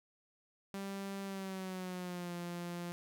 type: tone with pitch glide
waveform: sawtooth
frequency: 196.4 to 173.96 Hz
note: G3 to F3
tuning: +4 to -6 cents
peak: -36 dBFS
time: 0.74-2.92 s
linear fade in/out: 0 ms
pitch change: -210 cents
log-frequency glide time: 1.24-2.34 s
effects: none